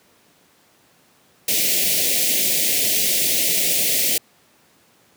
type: band-stop noise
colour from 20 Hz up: white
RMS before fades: -19 dBFS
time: 1.48-4.18 s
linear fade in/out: 5 ms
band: 670 to 2000 Hz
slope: 48 dB/octave
effects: pink hiss -56 dBFS RMS until 5.16 s + high-pass 150 Hz 12 dB/octave